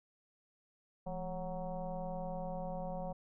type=tone with frequency modulation; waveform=sine; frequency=359.8 Hz; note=F#4; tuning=48 cents flat; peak=-37 dBFS; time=1.06-3.13 s; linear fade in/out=10 ms; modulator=190 Hz; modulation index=2.4; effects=none